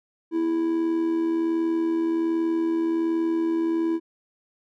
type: tone with amplitude modulation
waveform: triangle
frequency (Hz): 329.6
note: E4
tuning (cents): 0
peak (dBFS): -17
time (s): 0.31-4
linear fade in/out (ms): 50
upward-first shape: sine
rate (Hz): 81.3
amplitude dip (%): 45
effects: none